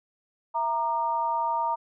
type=tone with amplitude modulation; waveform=sine; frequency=932.3 Hz; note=A#5; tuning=in tune; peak=-20 dBFS; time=0.54-1.76 s; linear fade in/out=20 ms; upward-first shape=sine; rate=269 Hz; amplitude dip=80%; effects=none